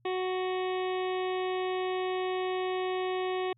harmonic tone with a mistuned harmonic, 370.3 Hz, F#4, 1 cent sharp, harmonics 1 / 2 / 3 / 5 / 6 / 7 / 8 / 9 / 10, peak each -30 / -36 / -40 / -44 / -46 / -47 / -48 / -49 / -50 dBFS, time 0.05-3.53 s, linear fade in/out 5 ms, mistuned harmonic 7, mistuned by -16 cents, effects added 119 Hz sine -65 dBFS peak until 3.57 s

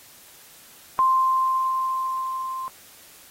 sine tone with level ramp, 1046.5 Hz, C6, in tune, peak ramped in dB -15 to -28 dBFS, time 0.99-2.68 s, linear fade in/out 0 ms, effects white hiss -49 dBFS RMS until 3.3 s + AAC 48 kbps

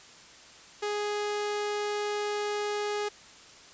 sawtooth tone, 415.3 Hz, G#4, in tune, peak -25 dBFS, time 0.82-3.09 s, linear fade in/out 10 ms, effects white hiss -51 dBFS RMS until 3.73 s + resampled to 16000 Hz

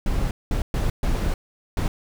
brown noise bursts at uneven times, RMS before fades -22 dBFS, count 5, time 0.06-0.31 / 0.51-0.62 / 0.74-0.9 / 1.03-1.34 / 1.77-1.88 s, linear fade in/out 2 ms, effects none

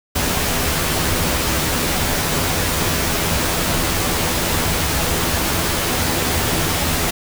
pink noise with comb filter, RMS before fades -19 dBFS, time 0.15-7.11 s, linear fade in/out 10 ms, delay 12 ms, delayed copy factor +0.55, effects none

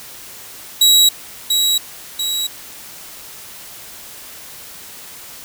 sawtooth tone with echo, 3872 Hz, B7, 35 cents flat, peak -5 dBFS, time 0.81-1.09 s, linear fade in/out 5 ms, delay 690 ms, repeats 2, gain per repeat -5 dB, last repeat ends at 2.47 s, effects white hiss -36 dBFS RMS until 5.44 s

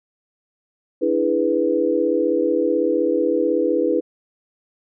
sine chord, E dominant seventh, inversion third, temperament equal, 293.7 / 329.6 / 415.3 / 493.9 Hz, D4 / E4 / G#4 / B4, 0 / 0 / 0 / 0 cents, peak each -24 / -21 / -23 / -20 dBFS, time 1.01-4.01 s, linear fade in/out 20 ms, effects none

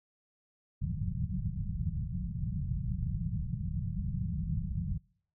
white low-pass noise, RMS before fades -34 dBFS, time 0.81-4.98 s, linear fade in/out 10 ms, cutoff 190 Hz, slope 96 dB/octave, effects noise-tail reverb RT60 0.6 s tail -26 dB re dry

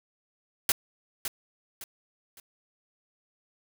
white noise with echo, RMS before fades -23 dBFS, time 0.69-0.72 s, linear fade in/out 2 ms, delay 560 ms, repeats 3, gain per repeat -9 dB, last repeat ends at 2.4 s, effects none

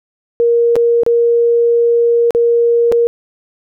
sine tone with dropouts, 470 Hz, A#4, 14 cents sharp, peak -8 dBFS, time 0.4-3.07 s, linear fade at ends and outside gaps 0 ms, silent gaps 0.756-0.764 / 1.034-1.064 / 2.307-2.349 / 2.917-2.923 s, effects none

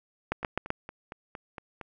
two click trains, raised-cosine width 0.5 ms, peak -24 / -12 dBFS, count 7 / 4, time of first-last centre 0.43-1.812 / 0.32-0.704 s, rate 4.34 / 7.81 Hz, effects none

